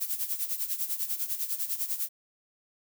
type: noise with tremolo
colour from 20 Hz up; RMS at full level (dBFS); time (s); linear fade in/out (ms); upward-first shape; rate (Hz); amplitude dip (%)
violet; -29; 0-2.09; 20; sine; 10; 75
effects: none